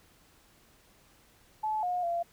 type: tone with pitch steps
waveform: sine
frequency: 863 / 718 / 686 Hz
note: A5 / F5 / F5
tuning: -34 / +48 / -31 cents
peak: -28 dBFS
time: 1.63-2.23 s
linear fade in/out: 10 ms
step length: 200 ms
effects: pink hiss -62 dBFS RMS until 2.32 s